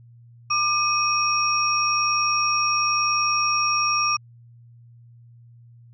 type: tone cluster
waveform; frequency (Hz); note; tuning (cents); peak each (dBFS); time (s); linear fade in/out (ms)
sine; 1191 / 2521 / 5590; D6 / D#7 / F8; +24 / +22 / +1; -21 / -26 / -24; 0.5-4.17; 10
effects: added 118 Hz sine -46 dBFS peak until 5.93 s